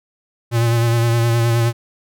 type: tone with vibrato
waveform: square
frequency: 116.8 Hz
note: A#2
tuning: 4 cents sharp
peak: -14 dBFS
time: 0.51-1.73 s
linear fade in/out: 50 ms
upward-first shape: sine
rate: 9.6 Hz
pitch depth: 29 cents each way
effects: none